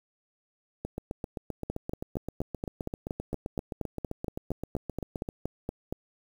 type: two click trains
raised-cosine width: 2 ms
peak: -18 / -20 dBFS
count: 19 / 35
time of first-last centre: 1.7-5.925 / 0.85-5.289 s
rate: 4.26 / 7.66 Hz
effects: 8-bit